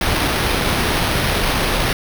pink noise with sample-and-hold, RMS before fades -18 dBFS, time 0.01-1.93 s, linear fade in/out 2 ms, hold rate 7350 Hz, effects none

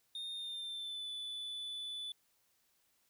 triangle tone with pitch glide, 3662 to 3481 Hz, A#7 to A7, -32 to -19 cents, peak -39 dBFS, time 0.15-2.12 s, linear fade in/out 2 ms, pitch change -87 cents, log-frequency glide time 0.33-1.09 s, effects white hiss -75 dBFS RMS until 3.09 s

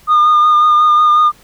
sine tone with vibrato, 1217 Hz, D#6, 39 cents flat, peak -4 dBFS, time 0.07-1.32 s, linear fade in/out 50 ms, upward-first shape sine, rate 5.5 Hz, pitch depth 20 cents each way, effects tanh soft clip ceiling -5 dBFS + pink hiss -46 dBFS RMS until 1.43 s

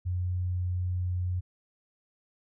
sine tone, 90.2 Hz, F#2, 44 cents flat, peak -27 dBFS, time 0.05-1.41 s, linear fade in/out 20 ms, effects none

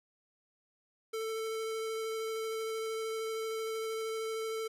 square tone with vibrato, 443.9 Hz, A4, 15 cents sharp, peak -35 dBFS, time 1.13-4.68 s, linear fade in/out 10 ms, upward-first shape square, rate 13 Hz, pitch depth 8 cents each way, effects resampled to 32000 Hz + 12-bit

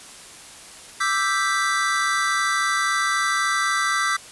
square chord, E minor seventh, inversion third, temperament equal, 1174.7 / 1318.5 / 1568 / 1975.5 Hz, D6 / E6 / G6 / B6, 0 / 0 / 0 / 0 cents, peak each -26 dBFS, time 1-4.17 s, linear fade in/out 10 ms, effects white hiss -42 dBFS RMS until 4.31 s + resampled to 24000 Hz

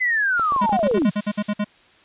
sine linear sweep, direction down, 2054 to 146.83 Hz, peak -17 dBFS, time 0-1.11 s, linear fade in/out 20 ms
violet noise, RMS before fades -30 dBFS, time 0.36-1.55 s, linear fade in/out 20 ms
clicks, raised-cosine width 1 ms, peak -17 dBFS, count 12, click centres 0.396 / 0.522 / 0.563 / 0.642 / 0.693 / 0.729 / 0.792 / 0.83 / 0.869 / 0.913 / 0.975 / 1.02 s
square tone bursts, 207.7 Hz, G#3, in tune, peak -20 dBFS, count 10, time 0.61-1.645 s, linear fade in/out 10 ms, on 54 ms, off 55 ms
effects white hiss -53 dBFS RMS until 2.04 s + resampled to 8000 Hz

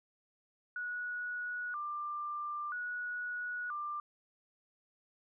sine tone with vibrato, 1318.5 Hz, E6, in tune, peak -36 dBFS, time 0.76-4 s, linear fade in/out 2 ms, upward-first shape square, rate 0.51 Hz, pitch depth 180 cents each way, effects none

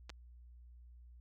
clicks, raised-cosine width 0.2 ms, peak -30 dBFS, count 2, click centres 0.095 / 0.101 s, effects added 60 Hz sine -54 dBFS peak until 1.2 s

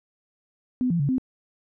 sine tone with pitch steps, 251.8 / 170.4 / 141.5 / 258.8 Hz, B3 / F3 / C#3 / C4, +34 / -42 / +36 / -19 cents, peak -20 dBFS, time 0.81-1.182 s, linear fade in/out 0 ms, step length 93 ms, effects none

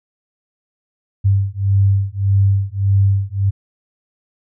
sine beating tone pair, 97.7 / 99.4 Hz, G2 / G2, -5 / +25 cents, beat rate 1.7 Hz, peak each -15 dBFS, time 1.24-3.51 s, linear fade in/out 20 ms, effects none

